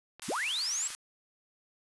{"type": "clicks", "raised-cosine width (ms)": 0.3, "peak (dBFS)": -32, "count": 3, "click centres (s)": [0.196, 0.318, 0.904]}
{"type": "high-pass noise", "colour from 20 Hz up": "white", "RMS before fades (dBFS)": -39, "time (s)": [0.22, 0.95], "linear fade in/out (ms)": 0, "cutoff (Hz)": 920, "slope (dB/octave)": 24}
{"type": "linear sweep", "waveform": "sine", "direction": "up", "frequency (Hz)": [103.9, 7900], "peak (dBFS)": -30, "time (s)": [0.28, 0.88], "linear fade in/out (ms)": 10}
{"effects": ["resampled to 24000 Hz"]}